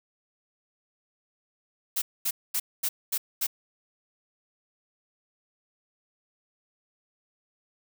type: noise bursts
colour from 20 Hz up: blue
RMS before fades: -27 dBFS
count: 6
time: 1.96-3.47 s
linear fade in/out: 10 ms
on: 60 ms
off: 230 ms
effects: none